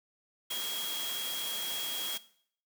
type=tone in noise; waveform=sine; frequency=3283 Hz; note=G#7; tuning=21 cents flat; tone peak=-35 dBFS; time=0.5-2.18 s; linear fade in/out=10 ms; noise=white; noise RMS=-38 dBFS; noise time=0.5-2.18 s; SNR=0 dB; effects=noise-tail reverb RT60 0.6 s tail -18 dB re dry + high-pass 200 Hz 12 dB/octave